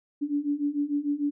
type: beating tone pair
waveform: sine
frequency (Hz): 285.5 / 292.2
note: D4 / D4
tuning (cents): -49 / -9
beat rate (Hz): 6.7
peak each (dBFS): -29 / -27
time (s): 0.21-1.31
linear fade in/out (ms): 20
effects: none